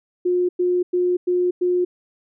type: tone bursts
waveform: sine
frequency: 358.2 Hz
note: F4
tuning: 44 cents sharp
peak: -16 dBFS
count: 5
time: 0.25-1.85 s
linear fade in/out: 10 ms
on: 240 ms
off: 100 ms
effects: none